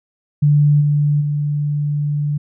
sine tone with level steps, 146.83 Hz, D3, in tune, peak -9 / -12 / -16 dBFS, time 0.42-2.38 s, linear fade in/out 10 ms, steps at 0.8 / 1.2 s, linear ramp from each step 20 ms, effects none

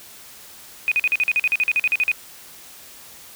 sine tone bursts, 2489 Hz, D#7, in tune, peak -15 dBFS, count 16, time 0.88-2.116 s, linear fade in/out 0 ms, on 36 ms, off 44 ms, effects white hiss -43 dBFS RMS until 3.35 s

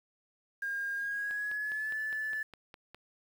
sine tone with pitch glide, 1615 to 1740.9 Hz, G#6 to A6, -49 to -19 cents, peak -32 dBFS, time 0.62-2.43 s, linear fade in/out 5 ms, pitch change +130 cents, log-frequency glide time 0.95-1.93 s
click train, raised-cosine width 0.3 ms, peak -32 dBFS, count 9, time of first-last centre 1.31-2.946 s, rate 4.89 Hz
effects 9-bit

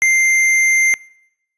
triangle tone with hard clipping, 2093 Hz, C7, in tune, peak -12 dBFS, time 0.02-0.94 s, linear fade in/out 0 ms, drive 16 dB, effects noise-tail reverb RT60 0.8 s tail -24 dB re dry + resampled to 22050 Hz

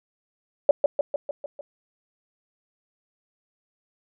sine tone with echo, 574 Hz, D5, 40 cents flat, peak -10 dBFS, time 0.69-0.71 s, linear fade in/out 2 ms, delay 150 ms, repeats 6, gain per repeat -4 dB, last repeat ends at 1.61 s, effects none

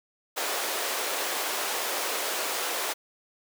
pink high-pass noise, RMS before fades -30 dBFS, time 0.36-2.94 s, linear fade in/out 20 ms, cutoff 410 Hz, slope 24 dB/octave, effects none

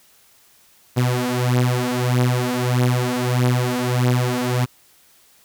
sawtooth beating tone pair, 123.47 / 125.07 Hz, B2 / B2, 0 / +22 cents, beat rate 1.6 Hz, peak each -16 dBFS, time 0.96-4.66 s, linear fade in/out 20 ms, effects white hiss -54 dBFS RMS until 5.44 s

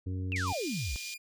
harmonic tone, 92.7 Hz, F#2, 4 cents sharp, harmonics 1 / 2 / 3 / 4 / 5, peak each -32 / -46 / -41 / -51 / -51 dBFS, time 0.06-0.53 s, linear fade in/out 10 ms
sine exponential sweep, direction down, 2794 to 51.91 Hz, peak -32 dBFS, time 0.32-0.96 s, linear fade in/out 0 ms
white band-pass noise, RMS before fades -43 dBFS, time 0.36-1.14 s, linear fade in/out 0 ms, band 3100 to 6600 Hz, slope 24 dB/octave
sawtooth tone, 2417 Hz, D7, 49 cents sharp, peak -37 dBFS, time 0.46-1.18 s, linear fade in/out 20 ms
effects none

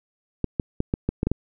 clicks, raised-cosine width 3 ms, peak -9 dBFS, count 8, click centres 0.443 / 0.598 / 0.804 / 0.939 / 1.09 / 1.231 / 1.27 / 1.316 s, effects none

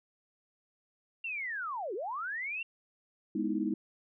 sine linear two-way sweep, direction down then up, 2776 to 340 to 2776 Hz, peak -34 dBFS, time 1.24-2.63 s, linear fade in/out 5 ms, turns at 1.94 s
sine chord, E major seventh, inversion first, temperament equal, 207.7 / 246.9 / 311.1 / 329.6 Hz, G#3 / B3 / D#4 / E4, 0 / 0 / 0 / 0 cents, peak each -34 / -36 / -33 / -37 dBFS, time 3.35-3.74 s, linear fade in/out 5 ms
effects none

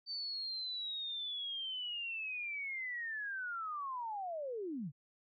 sine linear sweep, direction down, 4591 to 123.47 Hz, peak -38 dBFS, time 0.06-4.92 s, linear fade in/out 50 ms, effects none

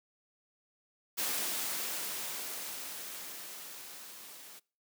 white noise with level ramp, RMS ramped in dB -33 to -51 dBFS, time 1.17-4.6 s, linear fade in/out 20 ms, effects noise-tail reverb RT60 0.4 s tail -25 dB re dry + high-pass 200 Hz 12 dB/octave

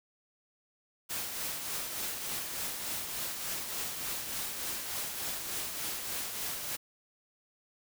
white noise with tremolo, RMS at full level -35 dBFS, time 1.09-6.77 s, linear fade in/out 20 ms, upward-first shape triangle, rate 3.4 Hz, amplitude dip 45%, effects none

